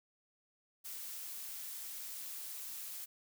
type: noise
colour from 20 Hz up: blue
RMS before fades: -45 dBFS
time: 0.84-3.06 s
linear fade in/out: 20 ms
effects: none